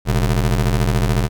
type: ring-modulated tone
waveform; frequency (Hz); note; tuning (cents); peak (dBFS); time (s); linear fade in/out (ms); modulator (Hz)
30% pulse; 82.41; E2; 0; -9; 0.05-1.29; 50; 34.3
effects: none